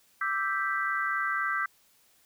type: chord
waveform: sine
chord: E minor seventh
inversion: third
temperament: equal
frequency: 1174.7 / 1318.5 / 1568 / 1975.5 Hz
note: D6 / E6 / G6 / B6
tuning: 0 / 0 / 0 / 0 cents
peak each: -33 / -33 / -30 / -34 dBFS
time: 0.21-1.66 s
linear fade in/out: 5 ms
effects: white hiss -64 dBFS RMS until 2.25 s